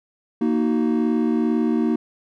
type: chord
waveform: triangle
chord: D# minor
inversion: second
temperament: just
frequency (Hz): 233.3 / 311.1 / 373.4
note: A#3 / D#4 / F#4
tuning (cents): +2 / 0 / +16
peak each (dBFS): -18 / -20 / -24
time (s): 0.41-1.96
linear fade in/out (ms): 5
effects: none